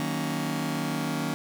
sawtooth chord, D# minor seventh, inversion none, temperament just, 155.56 / 186.68 / 233.3 / 280 Hz, D#3 / F#3 / A#3 / C#4, 0 / +16 / +2 / +18 cents, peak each -28 / -32 / -28 / -28 dBFS, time 0-1.34 s, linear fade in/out 0 ms, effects none

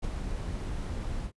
brown noise with ADSR envelope, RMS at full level -29 dBFS, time 0.02-1.32 s, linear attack 26 ms, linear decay 17 ms, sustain -5 dB, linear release 76 ms, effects noise-tail reverb RT60 0.1 s tail -24 dB re dry + resampled to 24000 Hz

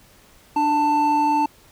triangle tone pair together, 296.1 / 887.3 Hz, D4 / A5, +14 / +14 cents, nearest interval octave + perfect fifth, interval 1900 cents, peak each -21 / -15 dBFS, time 0.56-1.46 s, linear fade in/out 5 ms, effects pink hiss -52 dBFS RMS until 1.71 s

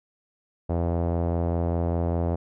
sawtooth tone with low-pass filter, 85 Hz, F2, 46 cents flat, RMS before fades -25 dBFS, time 0.69-2.36 s, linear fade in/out 10 ms, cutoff 660 Hz, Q 2, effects none

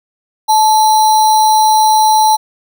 sine tone with sample-and-hold, 866 Hz, A5, 28 cents flat, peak -6 dBFS, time 0.48-2.37 s, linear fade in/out 20 ms, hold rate 4900 Hz, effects none

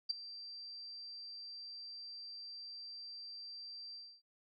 sine tone with ADSR envelope, 4699 Hz, D8, in tune, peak -29 dBFS, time 0.09-4.22 s, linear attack 15 ms, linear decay 11 ms, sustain -17 dB, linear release 280 ms, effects none

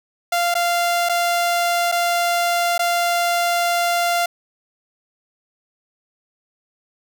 sawtooth tone with dropouts, 694 Hz, F5, 11 cents flat, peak -13 dBFS, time 0.32-4.26 s, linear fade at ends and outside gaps 5 ms, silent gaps 0.542-0.551 / 1.089-1.094 / 1.917-1.922 / 2.78-2.792 s, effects none

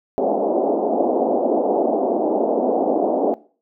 white band-pass noise, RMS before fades -19 dBFS, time 0.18-3.34 s, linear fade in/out 0 ms, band 230 to 750 Hz, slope 48 dB/octave, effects noise-tail reverb RT60 0.4 s tail -20 dB re dry

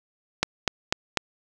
click train, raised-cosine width 0.2 ms, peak -3 dBFS, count 4, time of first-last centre 0.43-1.173 s, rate 4.04 Hz, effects none

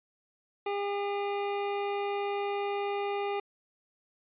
25% pulse tone, 404.1 Hz, G#4, 47 cents flat, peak -26 dBFS, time 0.66-3.4 s, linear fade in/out 5 ms, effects resampled to 8000 Hz

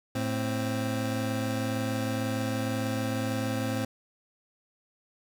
25% pulse tone pair together, 110.42 / 262.8 Hz, A2 / C4, +7 / +8 cents, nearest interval octave + minor third, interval 1501 cents, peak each -27 dBFS, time 0.15-3.85 s, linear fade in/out 5 ms, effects none

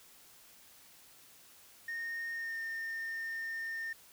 sine tone with pitch glide, 1842 to 1816.6 Hz, A#6 to A#6, -21 to -45 cents, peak -34 dBFS, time 1.88-3.93 s, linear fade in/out 5 ms, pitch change -24 cents, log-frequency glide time 2.32-2.6 s, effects tanh soft clip ceiling -35 dBFS + white hiss -59 dBFS RMS until 4.12 s

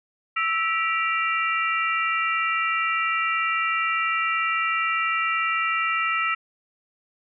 sine tone cluster, 1316 / 1947 / 2346 / 2770 Hz, E6 / B6 / D7 / F7, -3 / -25 / -2 / -15 cents, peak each -24 / -28 / -28 / -29 dBFS, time 0.36-6.35 s, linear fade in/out 10 ms, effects none

